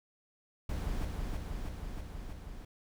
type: noise with echo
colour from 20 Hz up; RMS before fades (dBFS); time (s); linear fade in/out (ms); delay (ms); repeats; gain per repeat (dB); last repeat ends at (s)
brown; -35; 0.69-1.05; 5; 320; 5; -2; 2.65
effects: none